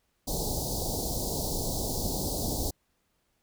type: band-stop noise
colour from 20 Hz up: pink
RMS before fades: -31 dBFS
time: 0.27-2.71 s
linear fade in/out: 10 ms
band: 840 to 4100 Hz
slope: 48 dB/octave
effects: pink hiss -74 dBFS RMS until 3.42 s